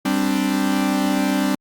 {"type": "chord", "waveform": "45% pulse", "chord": "G suspended fourth", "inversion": "none", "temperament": "equal", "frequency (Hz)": [196, 261.6, 293.7], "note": ["G3", "C4", "D4"], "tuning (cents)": [0, 0, 0], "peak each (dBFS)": -22, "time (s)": [0.05, 1.55], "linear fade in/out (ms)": 5, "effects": ["Opus 48 kbps"]}